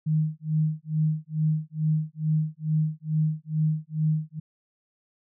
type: tone with tremolo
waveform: sine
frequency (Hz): 155.5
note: D#3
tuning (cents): -1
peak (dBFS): -19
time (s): 0.06-4.4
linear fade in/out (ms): 10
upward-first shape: sine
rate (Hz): 2.3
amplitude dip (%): 100
effects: none

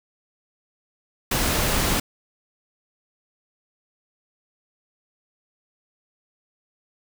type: noise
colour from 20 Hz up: pink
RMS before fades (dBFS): -22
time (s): 1.31-2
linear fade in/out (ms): 5
effects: none

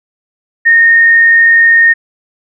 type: tone with frequency modulation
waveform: sine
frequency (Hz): 1842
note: A#6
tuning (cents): -21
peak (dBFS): -3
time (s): 0.65-1.94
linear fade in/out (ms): 20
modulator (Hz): 55.7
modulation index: 0.23
effects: none

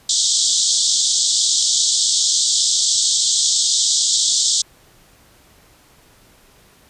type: band-pass noise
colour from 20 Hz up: white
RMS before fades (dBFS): -17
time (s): 0.09-4.62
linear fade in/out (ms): 5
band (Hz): 3300 to 8100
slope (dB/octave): 96
effects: pink hiss -51 dBFS RMS until 6.89 s + resampled to 32000 Hz

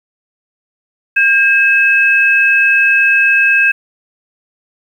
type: tone pair together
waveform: sine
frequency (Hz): 1607.6 / 2584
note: G6 / E7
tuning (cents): +43 / -35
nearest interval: minor sixth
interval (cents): 822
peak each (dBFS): -10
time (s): 1.16-3.72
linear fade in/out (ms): 10
effects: 7-bit

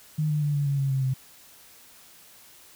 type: tone with pitch steps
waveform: sine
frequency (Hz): 153.4 / 149.98 / 146.64 / 143.38 / 140.18 / 137.06 / 134.01 / 131.02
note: D#3 / D3 / D3 / D3 / C#3 / C#3 / C3 / C3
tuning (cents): -24 / +37 / -2 / -41 / +20 / -19 / +42 / +3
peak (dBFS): -22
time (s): 0.18-1.14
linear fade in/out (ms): 10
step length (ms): 120
effects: white hiss -52 dBFS RMS until 2.75 s

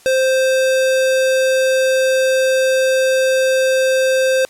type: tone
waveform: square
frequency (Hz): 523.3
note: C5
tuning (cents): 0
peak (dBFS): -13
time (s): 0.06-4.45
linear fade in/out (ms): 0
effects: white hiss -47 dBFS RMS until 4.49 s + low-pass 11000 Hz 12 dB/octave

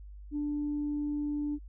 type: tone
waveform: sine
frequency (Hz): 293.7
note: D4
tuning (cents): 0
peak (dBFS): -29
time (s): 0.31-1.59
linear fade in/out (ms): 50
effects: tanh soft clip ceiling -25 dBFS + added 50 Hz sine -44 dBFS peak until 1.68 s

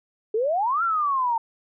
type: exponential two-way sweep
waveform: sine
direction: up then down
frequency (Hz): 415.3 to 1396.9 to 898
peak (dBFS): -20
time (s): 0.34-1.38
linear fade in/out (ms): 5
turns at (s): 0.83
effects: none

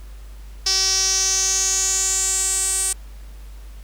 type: tone with band-pass filter sweep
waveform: sawtooth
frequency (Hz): 382.3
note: G4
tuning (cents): -43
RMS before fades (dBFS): -20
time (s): 0.66-2.93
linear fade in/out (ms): 5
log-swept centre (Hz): 5300 to 8600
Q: 7
effects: added 50 Hz sine -35 dBFS peak until 3.83 s + pink hiss -51 dBFS RMS until 3.83 s

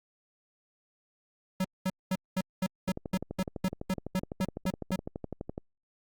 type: tone bursts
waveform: square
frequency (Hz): 187.3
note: F#3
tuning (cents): +21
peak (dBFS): -27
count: 14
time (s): 1.6-4.96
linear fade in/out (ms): 5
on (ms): 45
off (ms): 210
type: click train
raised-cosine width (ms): 2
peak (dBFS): -22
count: 33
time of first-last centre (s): 2.89-5.579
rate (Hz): 11.9
effects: Opus 48 kbps

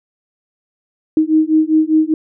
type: beating tone pair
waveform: sine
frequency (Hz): 311.1 / 316.1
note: D#4 / D#4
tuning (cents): 0 / +27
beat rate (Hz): 5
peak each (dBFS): -13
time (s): 1.17-2.14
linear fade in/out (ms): 2
effects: none

